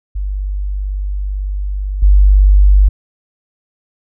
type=tone with level steps; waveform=sine; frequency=49 Hz; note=G1; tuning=in tune; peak=-16 / -4 dBFS; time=0.15-2.89 s; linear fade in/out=10 ms; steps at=2.02 s; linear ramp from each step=10 ms; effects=none